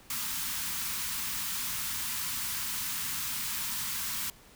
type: band-stop noise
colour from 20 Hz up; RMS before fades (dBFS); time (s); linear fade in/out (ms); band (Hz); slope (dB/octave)
white; -34; 0.1-4.3; 2; 270 to 880; 96
effects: pink hiss -56 dBFS RMS until 4.55 s